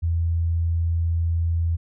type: tone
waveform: sine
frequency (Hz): 83.6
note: E2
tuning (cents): +25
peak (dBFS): -19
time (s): 0.02-1.77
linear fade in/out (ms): 20
effects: none